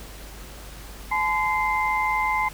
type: tone cluster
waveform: sine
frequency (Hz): 855 / 1023 / 2086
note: A5 / C6 / C7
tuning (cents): -50 / -39 / -6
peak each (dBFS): -25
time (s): 1.11-2.49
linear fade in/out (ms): 10
effects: added 50 Hz sine -40 dBFS peak until 2.53 s + pink hiss -43 dBFS RMS until 2.53 s

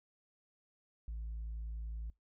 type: tone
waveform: sine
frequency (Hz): 55.4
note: A1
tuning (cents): +13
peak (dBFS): -37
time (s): 1.08-2.1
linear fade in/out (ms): 0
effects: noise-tail reverb RT60 0.2 s tail -25 dB re dry + tanh soft clip ceiling -37 dBFS

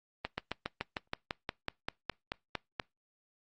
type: slowing click train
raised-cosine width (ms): 0.3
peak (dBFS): -17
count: 15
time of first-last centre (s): 0.25-2.798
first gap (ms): 130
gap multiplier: 1.05
effects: noise-tail reverb RT60 0.2 s tail -25 dB re dry + Opus 24 kbps

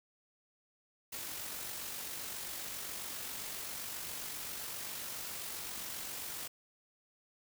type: noise with amplitude modulation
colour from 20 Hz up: white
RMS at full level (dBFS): -41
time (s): 1.12-6.48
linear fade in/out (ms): 10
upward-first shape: sine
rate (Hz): 47.5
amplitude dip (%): 30
effects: none

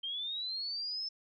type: linear sweep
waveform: sine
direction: up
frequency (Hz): 3136 to 5300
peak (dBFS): -35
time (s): 0.03-1.09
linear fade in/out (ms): 10
effects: none

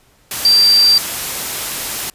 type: tone in noise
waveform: sine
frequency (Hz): 4699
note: D8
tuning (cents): 0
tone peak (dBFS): -7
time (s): 0.45-0.98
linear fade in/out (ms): 2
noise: white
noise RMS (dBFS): -22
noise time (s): 0.31-2.1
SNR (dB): +12
effects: pink hiss -53 dBFS RMS until 2.14 s + resampled to 32000 Hz

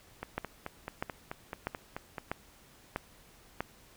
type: two click trains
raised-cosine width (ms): 0.5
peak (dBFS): -17 / -22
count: 6 / 10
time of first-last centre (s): 0.38-3.606 / 0.23-2.182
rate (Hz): 1.55 / 4.61
effects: pink hiss -59 dBFS RMS until 3.96 s

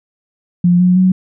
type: tone with pitch steps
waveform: sine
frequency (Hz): 176.2 / 180.84 / 185.6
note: F3 / F#3 / F#3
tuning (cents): +16 / -39 / +6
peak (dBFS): -7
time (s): 0.64-1.12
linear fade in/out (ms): 5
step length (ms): 160
effects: none

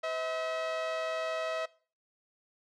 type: tone pair together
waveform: sawtooth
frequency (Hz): 510 / 642.6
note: C5 / E5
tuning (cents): -44 / -44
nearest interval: major third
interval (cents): 400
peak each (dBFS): -38 / -28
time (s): 0.03-1.66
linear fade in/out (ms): 10
effects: noise-tail reverb RT60 0.4 s tail -20 dB re dry + low-pass 4000 Hz 12 dB/octave

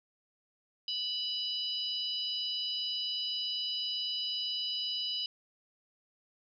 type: harmonic tone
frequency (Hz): 987.8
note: B5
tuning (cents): 0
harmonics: 3 / 4 / 5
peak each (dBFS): -35 / -39 / -37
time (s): 0.88-5.26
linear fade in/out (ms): 2
effects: none

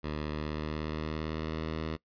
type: tone with pitch glide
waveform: 10% pulse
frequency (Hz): 75.8 to 79.25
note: D#2 to D#2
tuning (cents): -45 to +32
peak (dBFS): -25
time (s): 0.03-1.97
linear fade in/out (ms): 20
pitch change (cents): +77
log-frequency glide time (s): 0.28-1.62
effects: noise-tail reverb RT60 0.1 s tail -21 dB re dry + resampled to 11025 Hz

